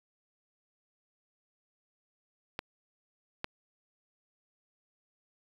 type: clicks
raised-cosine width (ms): 0.3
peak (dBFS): -18 / -17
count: 2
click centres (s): 2.591 / 3.444
effects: 8-bit